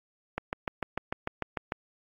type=click train; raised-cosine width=0.5 ms; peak=-15 dBFS; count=10; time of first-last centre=0.38-1.721 s; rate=6.71 Hz; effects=AAC 64 kbps